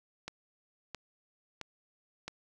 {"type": "click train", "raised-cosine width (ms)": 0.2, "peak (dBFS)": -22, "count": 4, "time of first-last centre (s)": [0.28, 2.28], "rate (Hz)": 1.5, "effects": []}